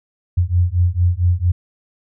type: beating tone pair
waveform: sine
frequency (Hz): 86.4 / 90.8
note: F2 / F#2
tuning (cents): -18 / -32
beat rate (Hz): 4.4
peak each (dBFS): -16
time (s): 0.37-1.52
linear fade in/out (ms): 10
effects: none